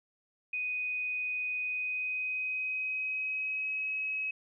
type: tone with pitch glide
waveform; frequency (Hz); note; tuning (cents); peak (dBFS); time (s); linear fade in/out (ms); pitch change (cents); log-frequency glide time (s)
sine; 2493 to 2556; D#7 to D#7; +3 to +46; -31; 0.53-4.31; 5; +43; 1.62-3.91
effects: none